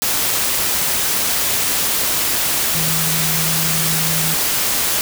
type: tone in noise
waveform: sine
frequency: 160 Hz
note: D#3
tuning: 49 cents sharp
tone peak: -23 dBFS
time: 2.75-4.34 s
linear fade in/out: 0 ms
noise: white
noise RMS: -18 dBFS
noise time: 0.02-5.01 s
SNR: -8 dB
effects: none